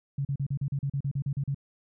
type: tone bursts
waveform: sine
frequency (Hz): 139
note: C#3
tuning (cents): +5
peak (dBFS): -26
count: 13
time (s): 0.18-1.546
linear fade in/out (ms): 5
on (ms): 70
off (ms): 38
effects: none